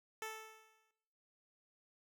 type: tone with exponential decay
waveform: 10% pulse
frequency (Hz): 439.4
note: A4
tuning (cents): -2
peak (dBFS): -32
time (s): 0.22-0.91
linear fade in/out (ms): 1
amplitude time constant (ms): 150
effects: noise-tail reverb RT60 0.9 s tail -17 dB re dry